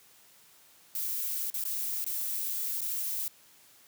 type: noise with dropouts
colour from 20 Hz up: violet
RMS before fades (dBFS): -33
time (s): 0.95-3.28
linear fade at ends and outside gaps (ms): 2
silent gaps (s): 1.502-1.541 / 1.64-1.651 / 2.044-2.063 / 2.808-2.815
effects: white hiss -59 dBFS RMS until 3.87 s + high-pass 80 Hz 12 dB/octave